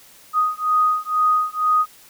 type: beating tone pair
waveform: sine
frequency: 1244.5 / 1246.6 Hz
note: D#6 / D#6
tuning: 0 / +3 cents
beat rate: 2.1 Hz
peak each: -19 dBFS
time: 0.33-1.86 s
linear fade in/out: 50 ms
effects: white hiss -48 dBFS RMS until 2.09 s